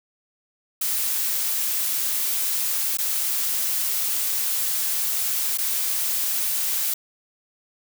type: noise with dropouts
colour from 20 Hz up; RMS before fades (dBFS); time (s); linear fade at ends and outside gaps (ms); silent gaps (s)
blue; -24; 0.81-6.94; 5; 2.972-2.985 / 5.575-5.584
effects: none